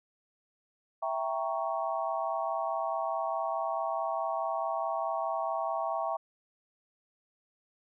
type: chord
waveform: sine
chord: E diminished seventh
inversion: none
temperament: equal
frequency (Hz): 659.3 / 784 / 932.3 / 1108.7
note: E5 / G5 / Bb5 / Db6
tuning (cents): 0 / 0 / 0 / 0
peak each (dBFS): -33 / -35 / -37 / -36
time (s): 1.02-6.17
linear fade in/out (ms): 10
effects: none